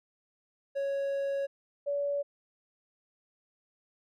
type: tone pair in turn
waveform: triangle / sine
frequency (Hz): 554.4 / 570.3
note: C#5 / C#5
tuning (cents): 0 / +49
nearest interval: unison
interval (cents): 49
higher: second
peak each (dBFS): -27 / -28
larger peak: first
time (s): 0.75-1.47 / 1.86-2.23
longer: first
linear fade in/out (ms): 20
effects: none